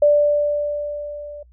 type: tone with level ramp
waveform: sine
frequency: 587.3 Hz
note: D5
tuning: in tune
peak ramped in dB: -9 to -32 dBFS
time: 0.02-1.43 s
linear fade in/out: 5 ms
effects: noise-tail reverb RT60 0.1 s tail -25 dB re dry + added 60 Hz sine -47 dBFS peak until 1.52 s